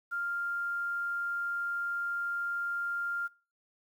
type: tone with quantisation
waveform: sine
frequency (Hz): 1396.9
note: F6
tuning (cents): 0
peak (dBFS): -31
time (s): 0.11-3.28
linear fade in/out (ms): 20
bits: 10
effects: noise-tail reverb RT60 0.4 s tail -22 dB re dry